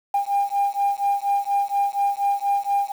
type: beating tone pair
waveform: sine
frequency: 801 / 805.2 Hz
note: G5 / G5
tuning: +37 / +46 cents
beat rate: 4.2 Hz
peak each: -21 dBFS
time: 0.14-2.92 s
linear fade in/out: 5 ms
effects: tanh soft clip ceiling -14 dBFS + 7-bit